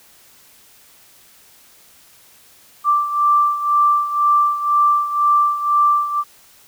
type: beating tone pair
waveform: sine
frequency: 1174.7 / 1176.7 Hz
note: D6 / D6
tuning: 0 / +3 cents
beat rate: 2 Hz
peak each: -14 / -19 dBFS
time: 2.84-6.24 s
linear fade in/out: 50 ms
effects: white hiss -49 dBFS RMS until 6.67 s